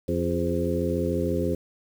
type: harmonic tone with a mistuned harmonic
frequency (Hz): 86.6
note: F2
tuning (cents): -14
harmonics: 1 / 2 / 3 / 4 / 5 / 6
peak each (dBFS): -30 / -30 / -30 / -30 / -30 / -30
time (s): 0.08-1.55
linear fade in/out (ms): 5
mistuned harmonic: 5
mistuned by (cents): -50
effects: 8-bit